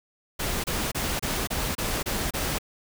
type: noise bursts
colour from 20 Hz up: pink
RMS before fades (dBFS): -28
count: 8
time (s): 0.39-2.586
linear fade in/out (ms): 10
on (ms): 250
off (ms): 28
effects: none